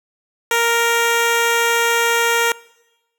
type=tone; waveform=10% pulse; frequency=466.2 Hz; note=A#4; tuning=in tune; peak=-6 dBFS; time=0.51-2.52 s; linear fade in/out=2 ms; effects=noise-tail reverb RT60 1.0 s tail -22 dB re dry